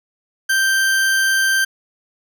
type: tone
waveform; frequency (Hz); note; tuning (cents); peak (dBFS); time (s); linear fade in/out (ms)
40% pulse; 1568; G6; 0; -13; 0.49-1.65; 10
effects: none